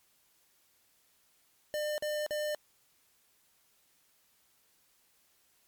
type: tone bursts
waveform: square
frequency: 601 Hz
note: D5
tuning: 40 cents sharp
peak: -32 dBFS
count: 3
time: 1.74-2.548 s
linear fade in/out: 0 ms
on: 240 ms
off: 44 ms
effects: white hiss -69 dBFS RMS until 5.67 s + MP3 96 kbps